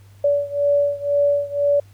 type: beating tone pair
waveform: sine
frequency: 573 / 575 Hz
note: D5 / D5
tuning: -43 / -37 cents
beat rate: 2 Hz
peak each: -18 / -20 dBFS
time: 0.24-1.8 s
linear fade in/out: 5 ms
effects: added 99 Hz sine -44 dBFS peak until 1.93 s + pink hiss -57 dBFS RMS until 1.93 s